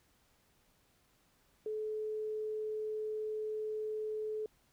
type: tone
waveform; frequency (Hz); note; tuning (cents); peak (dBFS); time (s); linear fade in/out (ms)
sine; 430.7; A4; -37; -35; 1.66-4.46; 2
effects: pink hiss -71 dBFS RMS until 4.72 s